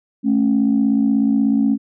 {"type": "tone pair together", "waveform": "sine", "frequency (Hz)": [217.5, 274], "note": ["A3", "C#4"], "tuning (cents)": [-20, -20], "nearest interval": "major third", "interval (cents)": 400, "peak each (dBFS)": -15, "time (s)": [0.23, 1.78], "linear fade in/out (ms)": 50, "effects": ["tanh soft clip ceiling -7 dBFS"]}